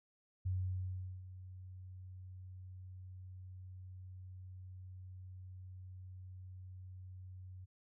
sine tone with ADSR envelope, 92.5 Hz, F#2, in tune, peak -33 dBFS, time 0.45-7.66 s, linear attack 14 ms, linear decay 760 ms, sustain -15 dB, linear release 22 ms, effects none

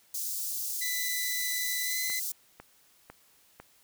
white high-pass noise, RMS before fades -34 dBFS, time 0.14-2.32 s, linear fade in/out 5 ms, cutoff 5100 Hz, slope 24 dB/octave
20% pulse tone with pitch glide, 1994 to 2024 Hz, B6 to B6, +16 to +42 cents, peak -27 dBFS, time 0.81-2.2 s, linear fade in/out 10 ms, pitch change +26 cents, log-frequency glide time 1.83-1.97 s
click train, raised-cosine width 0.5 ms, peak -29 dBFS, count 4, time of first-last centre 2.1-3.6 s, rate 2 Hz
effects white hiss -63 dBFS RMS until 3.83 s

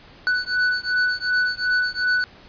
square beating tone pair, 1487 / 1489.7 Hz, F#6 / F#6, +8 / +11 cents, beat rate 2.7 Hz, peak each -23 dBFS, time 0.27-2.24 s, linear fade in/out 0 ms, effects pink hiss -47 dBFS RMS until 2.48 s + resampled to 11025 Hz

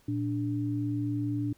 sine tone pair together, 115.82 / 292.1 Hz, A#2 / D4, -11 / -9 cents, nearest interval octave + major third, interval 1602 cents, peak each -31 / -30 dBFS, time 0.08-1.53 s, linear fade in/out 5 ms, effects pink hiss -64 dBFS RMS until 1.57 s

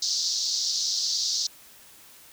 pink band-pass noise, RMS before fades -27 dBFS, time 0.02-1.47 s, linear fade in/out 5 ms, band 4200 to 6100 Hz, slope 48 dB/octave, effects white hiss -51 dBFS RMS until 2.32 s

